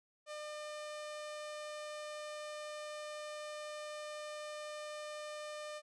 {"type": "tone", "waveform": "sawtooth", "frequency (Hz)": 602, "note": "D5", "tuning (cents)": 43, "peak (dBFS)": -39, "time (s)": [0.26, 5.82], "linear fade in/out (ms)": 50, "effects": ["resampled to 22050 Hz"]}